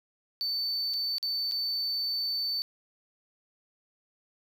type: tone with dropouts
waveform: triangle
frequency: 4529 Hz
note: C#8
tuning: 36 cents sharp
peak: -27 dBFS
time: 0.41-2.62 s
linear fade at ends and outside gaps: 0 ms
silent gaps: 0.936-0.94 / 1.183-1.228 / 1.513-1.52 s
effects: none